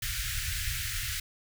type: band-stop noise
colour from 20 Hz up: pink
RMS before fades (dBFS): -33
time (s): 0.02-1.2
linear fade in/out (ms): 5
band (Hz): 120 to 1500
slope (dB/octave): 48
effects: none